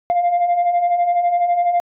sine beating tone pair, 690 / 702 Hz, F5 / F5, -21 / +9 cents, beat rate 12 Hz, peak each -20 / -13 dBFS, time 0.1-1.8 s, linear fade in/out 0 ms, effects tanh soft clip ceiling -11 dBFS

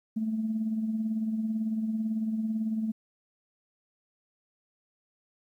sine tone with tremolo, 220 Hz, A3, in tune, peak -24 dBFS, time 0.16-2.92 s, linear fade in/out 10 ms, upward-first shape triangle, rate 18 Hz, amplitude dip 55%, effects tanh soft clip ceiling -20 dBFS + 11-bit

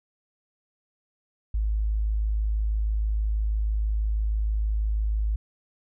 sine tone, 53.1 Hz, G#1, 39 cents sharp, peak -22 dBFS, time 1.54-5.36 s, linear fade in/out 5 ms, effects none

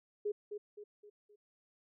sine tone with echo, 415.3 Hz, G#4, in tune, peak -32 dBFS, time 0.25-0.32 s, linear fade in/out 10 ms, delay 260 ms, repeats 4, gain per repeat -7 dB, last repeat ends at 1.36 s, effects none

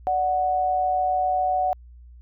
sine tone pair together, 587.3 / 740 Hz, D5 / F#5, 0 / 0 cents, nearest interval major third, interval 400 cents, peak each -28 / -20 dBFS, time 0.07-1.73 s, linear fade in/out 0 ms, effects added 60 Hz sine -43 dBFS peak until 2.21 s

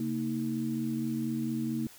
sine tone cluster, 135.6 / 230.4 / 314.8 Hz, C#3 / A#3 / D#4, -38 / -20 / +20 cents, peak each -38 / -31 / -35 dBFS, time 0-1.87 s, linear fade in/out 2 ms, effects white hiss -53 dBFS RMS until 1.98 s

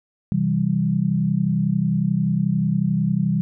sine chord, C major, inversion none, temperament equal, 130.81 / 164.81 / 196 Hz, C3 / E3 / G3, 0 / 0 / 0 cents, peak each -24 / -21 / -21 dBFS, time 0.32-3.41 s, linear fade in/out 0 ms, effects none

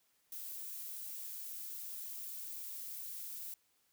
violet noise, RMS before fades -45 dBFS, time 0.32-3.54 s, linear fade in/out 2 ms, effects white hiss -75 dBFS RMS until 3.92 s

